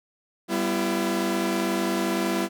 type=chord; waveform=sawtooth; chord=E minor; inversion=first; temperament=equal with one note detuned; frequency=196 / 246.9 / 336.2 Hz; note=G3 / B3 / E4; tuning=0 / 0 / +34 cents; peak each=-24 / -26 / -22 dBFS; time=0.48-2.49 s; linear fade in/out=50 ms; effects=none